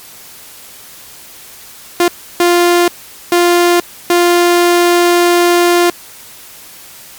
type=tone bursts at uneven times; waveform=sawtooth; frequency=349.2 Hz; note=F4; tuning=in tune; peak=-3 dBFS; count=4; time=2-2.08 / 2.4-2.88 / 3.32-3.8 / 4.1-5.9 s; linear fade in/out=2 ms; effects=white hiss -35 dBFS RMS until 7.18 s + MP3 96 kbps